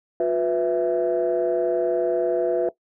sine tone cluster, 357.4 / 494.2 / 662 Hz, F4 / B4 / E5, +40 / +1 / +7 cents, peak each -22 dBFS, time 0.2-2.69 s, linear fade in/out 2 ms, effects noise-tail reverb RT60 0.1 s tail -17 dB re dry + tanh soft clip ceiling -13 dBFS

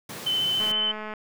pink high-pass noise, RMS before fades -38 dBFS, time 0.09-0.72 s, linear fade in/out 5 ms, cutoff 110 Hz, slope 48 dB/octave
sine tone with vibrato, 3051 Hz, G7, 48 cents flat, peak -22 dBFS, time 0.26-0.92 s, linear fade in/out 10 ms, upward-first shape sine, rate 14 Hz, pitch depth 11 cents each way
click train, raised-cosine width 0.5 ms, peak -21 dBFS, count 116, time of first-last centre 0.6-1.137 s, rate 214 Hz
effects none

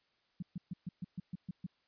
sine tone bursts, 177.6 Hz, F3, 29 cents sharp, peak -36 dBFS, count 9, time 0.4-1.665 s, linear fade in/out 5 ms, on 25 ms, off 130 ms, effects white hiss -75 dBFS RMS until 1.87 s + resampled to 11025 Hz

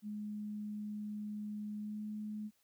sine tone with pitch glide, 209.8 to 212.1 Hz, G#3 to G#3, +18 to +37 cents, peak -39 dBFS, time 0.02-2.51 s, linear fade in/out 50 ms, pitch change +19 cents, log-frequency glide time 1.78-2.03 s, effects white hiss -75 dBFS RMS until 2.63 s

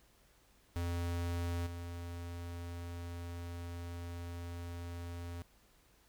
square tone with level steps, 86.2 Hz, F2, 22 cents flat, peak -35 / -42 dBFS, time 0.76-5.42 s, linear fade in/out 0 ms, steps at 1.66 s, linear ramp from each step 10 ms, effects added 50 Hz sine -70 dBFS peak until 6.08 s + pink hiss -68 dBFS RMS until 6.08 s

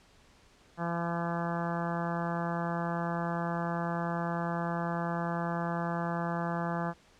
harmonic tone, 170 Hz, F3, 46 cents flat, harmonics 1 / 2 / 3 / 4 / 5 / 6 / 7 / 8 / 9 / 10, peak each -33 / -41 / -41 / -38 / -39 / -42 / -41 / -46 / -44 / -46 dBFS, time 0.77-6.94 s, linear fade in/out 50 ms, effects pink hiss -61 dBFS RMS until 7.19 s + low-pass 7000 Hz 12 dB/octave

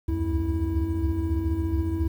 triangle tone cluster, 68.1 / 71.1 / 75.2 / 89.7 / 326.6 Hz, C#2 / C#2 / D2 / F2 / E4, -30 / +45 / +42 / +47 / -16 cents, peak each -30 / -32 / -27 / -26 / -26 dBFS, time 0.08-2.08 s, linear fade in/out 10 ms, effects 9-bit

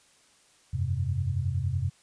sine chord, F suspended second, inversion none, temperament equal, 87.31 / 98 / 130.81 Hz, F2 / G2 / C3, 0 / 0 / 0 cents, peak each -30 dBFS, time 0.73-1.9 s, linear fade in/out 10 ms, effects white hiss -61 dBFS RMS until 2.02 s + resampled to 22050 Hz

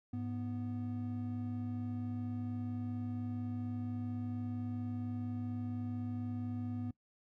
triangle tone pair together, 103.5 / 246.2 Hz, G#2 / B3, -5 / -5 cents, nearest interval octave + minor third, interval 1500 cents, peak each -38 / -37 dBFS, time 0.13-6.91 s, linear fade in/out 5 ms, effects noise-tail reverb RT60 0.1 s tail -21 dB re dry

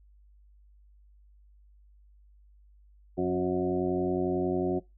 harmonic tone with a mistuned harmonic, 91 Hz, F#2, 28 cents flat, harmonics 1 / 2 / 3 / 4 / 6 / 7 / 8, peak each -40 / -33 / -32 / -28 / -38 / -38 / -38 dBFS, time 3.17-4.8 s, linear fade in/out 20 ms, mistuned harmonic 2, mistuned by -28 cents, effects noise-tail reverb RT60 0.2 s tail -22 dB re dry + added 50 Hz sine -55 dBFS peak until 4.97 s

